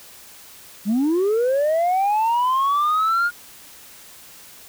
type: linear sweep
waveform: sine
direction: up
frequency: 192.6 to 1434 Hz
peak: -14 dBFS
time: 0.85-3.31 s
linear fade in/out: 50 ms
effects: tanh soft clip ceiling -15 dBFS + white hiss -44 dBFS RMS until 4.68 s